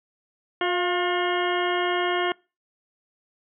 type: harmonic tone with a mistuned harmonic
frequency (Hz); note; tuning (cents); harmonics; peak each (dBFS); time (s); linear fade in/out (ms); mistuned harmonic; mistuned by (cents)
357.6; F4; +41; 1 / 2 / 3 / 4 / 5 / 6 / 8 / 9; -25 / -28 / -30 / -31 / -32 / -33 / -34 / -35; 0.61-2.32; 2; 2; -36
effects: noise-tail reverb RT60 0.3 s tail -25 dB re dry